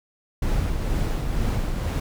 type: noise with tremolo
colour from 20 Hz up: brown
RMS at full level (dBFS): -22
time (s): 0.42-2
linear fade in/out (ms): 5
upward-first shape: triangle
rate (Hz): 2.1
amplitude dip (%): 40
effects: none